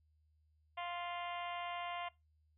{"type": "harmonic tone", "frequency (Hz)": 349.2, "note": "F4", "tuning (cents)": 0, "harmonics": [2, 3, 4, 5, 6, 7, 8, 9, 10], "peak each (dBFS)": [-43, -45, -55, -56, -49, -55, -52, -54, -62], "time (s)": [0.77, 2.09], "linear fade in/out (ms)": 10, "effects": ["noise-tail reverb RT60 0.2 s tail -20 dB re dry", "added 77 Hz sine -70 dBFS peak until 2.57 s"]}